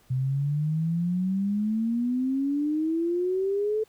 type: exponential sweep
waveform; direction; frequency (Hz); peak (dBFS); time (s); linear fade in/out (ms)
sine; up; 126.9 to 440; -23; 0.1-3.84; 10
effects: pink hiss -61 dBFS RMS until 3.88 s